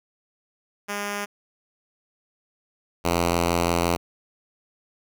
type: tone pair in turn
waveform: 5% pulse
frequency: 204 / 85.77 Hz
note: G#3 / F2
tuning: -31 / -31 cents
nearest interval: octave + minor third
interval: 1500 cents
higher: first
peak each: -16 / -9 dBFS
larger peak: second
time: 0.88-1.26 / 3.04-3.97 s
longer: second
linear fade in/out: 20 ms
effects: none